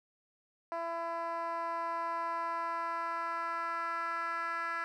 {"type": "tone with band-pass filter sweep", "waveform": "10% pulse", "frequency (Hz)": 335.1, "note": "E4", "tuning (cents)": 29, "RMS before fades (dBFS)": -36, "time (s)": [0.72, 4.84], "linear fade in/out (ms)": 0, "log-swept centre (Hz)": [800, 1500], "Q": 3, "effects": []}